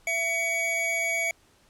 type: tone pair together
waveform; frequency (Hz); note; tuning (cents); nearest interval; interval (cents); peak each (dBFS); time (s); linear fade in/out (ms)
square; 670 / 2254; E5 / C#7; +28 / +28; octave + major sixth; 2100; -33 / -26; 0.07-1.31; 2
effects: pink hiss -61 dBFS RMS until 1.69 s + low-pass 11000 Hz 12 dB/octave